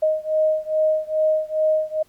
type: beating tone pair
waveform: sine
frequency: 622.3 / 624.7 Hz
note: D#5 / D#5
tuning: 0 / +7 cents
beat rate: 2.4 Hz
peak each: -20 / -21 dBFS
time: 0.02-2.03 s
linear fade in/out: 10 ms
effects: pink hiss -59 dBFS RMS until 2.08 s + Opus 48 kbps